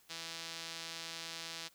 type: tone with band-pass filter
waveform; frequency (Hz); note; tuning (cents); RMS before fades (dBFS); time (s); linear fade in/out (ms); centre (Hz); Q
sawtooth; 164.9; E3; +1; -45; 0.09-1.69; 20; 4500; 1.4
effects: white hiss -67 dBFS RMS until 1.74 s